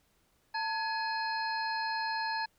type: harmonic tone with a mistuned harmonic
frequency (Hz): 842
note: G#5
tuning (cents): +24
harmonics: 1 / 2 / 3 / 5 / 6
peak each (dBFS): -33 / -36 / -46 / -40 / -47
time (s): 0.54-2.46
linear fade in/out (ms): 10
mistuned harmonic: 1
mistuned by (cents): +100
effects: pink hiss -71 dBFS RMS until 2.58 s